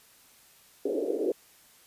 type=band-pass noise; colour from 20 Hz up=white; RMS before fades=-29 dBFS; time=0.85-1.32 s; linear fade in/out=5 ms; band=300 to 510 Hz; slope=48 dB/octave; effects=white hiss -58 dBFS RMS until 1.86 s + resampled to 32000 Hz